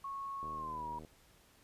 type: tone with pitch glide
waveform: sine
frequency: 1100 to 957.6 Hz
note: C#6 to A#5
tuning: -14 to +46 cents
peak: -39 dBFS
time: 0.04-0.99 s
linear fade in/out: 5 ms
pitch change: -240 cents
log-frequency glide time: 0.54-0.87 s
type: click train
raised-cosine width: 2 ms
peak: -38 dBFS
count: 49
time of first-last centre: 0.43-1.049 s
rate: 77.6 Hz
effects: pink hiss -65 dBFS RMS until 1.63 s + resampled to 32000 Hz